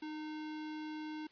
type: tone with sample-and-hold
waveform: sine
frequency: 308.4 Hz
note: D#4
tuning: 15 cents flat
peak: -40 dBFS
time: 0.02-1.27 s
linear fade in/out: 5 ms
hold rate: 1225 Hz
effects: white hiss -65 dBFS RMS until 1.31 s + resampled to 11025 Hz